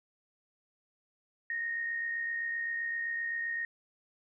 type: tone with amplitude modulation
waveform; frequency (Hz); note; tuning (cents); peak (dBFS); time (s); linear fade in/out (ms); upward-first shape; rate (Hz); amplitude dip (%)
sine; 1856; A#6; -8; -30; 1.5-3.65; 2; sine; 67.7; 40
effects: none